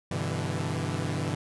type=chord; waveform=sawtooth; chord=E minor seventh; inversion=first; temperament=equal with one note detuned; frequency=98 / 126.5 / 146.83 / 164.81 Hz; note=G2 / B2 / D3 / E3; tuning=0 / +42 / 0 / 0 cents; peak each=-30 dBFS; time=0.11-1.35 s; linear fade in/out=5 ms; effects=resampled to 24000 Hz